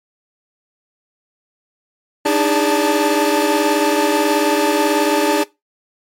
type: tone cluster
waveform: 45% pulse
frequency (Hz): 295.4 / 313.8 / 408.6 / 578 / 880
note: D4 / D#4 / G#4 / D5 / A5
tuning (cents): +10 / +15 / -28 / -28 / 0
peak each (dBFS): -20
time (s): 2.25-5.44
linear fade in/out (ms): 10
effects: noise-tail reverb RT60 0.2 s tail -20 dB re dry + MP3 64 kbps